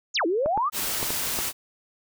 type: exponential two-way sweep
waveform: sine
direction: down then up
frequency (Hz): 7440 to 315.8 to 1283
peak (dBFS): -21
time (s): 0.14-0.7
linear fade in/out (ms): 20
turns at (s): 0.26
type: clicks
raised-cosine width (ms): 1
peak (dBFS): -15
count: 5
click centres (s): 0.46 / 0.576 / 1.029 / 1.105 / 1.389
type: noise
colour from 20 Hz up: white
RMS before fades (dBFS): -28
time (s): 0.72-1.53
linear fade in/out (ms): 50
effects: none